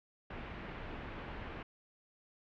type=low-pass noise; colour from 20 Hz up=pink; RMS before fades=-45 dBFS; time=0.3-1.63 s; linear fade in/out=5 ms; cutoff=2700 Hz; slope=24 dB/octave; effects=none